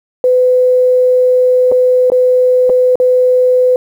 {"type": "tone with dropouts", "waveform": "sine", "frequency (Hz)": 504, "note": "B4", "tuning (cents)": 35, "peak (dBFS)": -6, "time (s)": [0.24, 3.76], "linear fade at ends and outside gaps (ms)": 1, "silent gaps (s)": [[1.716, 1.721], [2.101, 2.119], [2.695, 2.699], [2.956, 3]], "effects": ["7-bit"]}